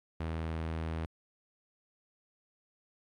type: tone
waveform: sawtooth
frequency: 80.8 Hz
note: E2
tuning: 34 cents flat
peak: -30 dBFS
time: 0.2-1.06 s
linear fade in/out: 5 ms
effects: low-pass 3000 Hz 12 dB/octave + 12-bit